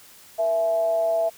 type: tone with frequency modulation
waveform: sine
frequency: 662 Hz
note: E5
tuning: 7 cents sharp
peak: -19 dBFS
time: 0.38-1.3 s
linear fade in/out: 20 ms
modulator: 188 Hz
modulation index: 0.33
effects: white hiss -49 dBFS RMS until 1.37 s